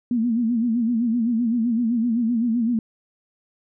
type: tone with vibrato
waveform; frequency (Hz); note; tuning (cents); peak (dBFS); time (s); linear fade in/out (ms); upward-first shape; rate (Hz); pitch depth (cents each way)
sine; 233.1; A#3; 0; -18; 0.11-2.79; 2; sine; 7.8; 100
effects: none